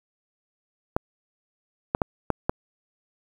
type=clicks; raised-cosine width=1 ms; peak=-7 dBFS; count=5; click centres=0.965 / 1.949 / 2.018 / 2.303 / 2.495 s; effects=7-bit